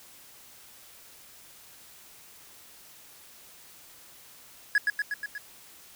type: tone with echo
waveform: triangle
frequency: 1678 Hz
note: G#6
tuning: 17 cents sharp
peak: -17 dBFS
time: 4.75-4.78 s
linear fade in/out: 2 ms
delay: 120 ms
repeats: 5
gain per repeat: -3 dB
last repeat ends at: 5.38 s
effects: white hiss -52 dBFS RMS until 5.95 s